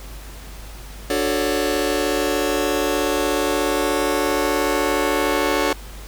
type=chord; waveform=sawtooth; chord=D major seventh; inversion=none; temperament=just; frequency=293.7 / 367.1 / 440.5 / 550.6 Hz; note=D4 / F#4 / A4 / C#5; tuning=0 / -14 / +2 / -12 cents; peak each=-20 dBFS; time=1.1-5.73 s; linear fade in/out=2 ms; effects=added 50 Hz sine -35 dBFS peak until 6.07 s + pink hiss -41 dBFS RMS until 6.07 s